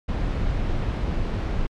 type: noise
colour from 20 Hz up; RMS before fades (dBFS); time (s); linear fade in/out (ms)
brown; -24; 0.08-1.67; 10
effects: low-pass 4000 Hz 12 dB/octave + MP3 96 kbps